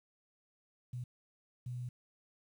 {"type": "tone bursts at uneven times", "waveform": "sine", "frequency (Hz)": 123.3, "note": "B2", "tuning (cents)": -2, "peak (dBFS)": -38, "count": 2, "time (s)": [[0.93, 1.04], [1.66, 1.89]], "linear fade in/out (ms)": 5, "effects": ["11-bit"]}